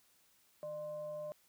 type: tone with frequency modulation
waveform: sine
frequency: 602 Hz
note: D5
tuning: 43 cents sharp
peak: -40 dBFS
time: 0.63-1.32 s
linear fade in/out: 0 ms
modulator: 445 Hz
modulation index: 0.31
effects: white hiss -70 dBFS RMS until 1.48 s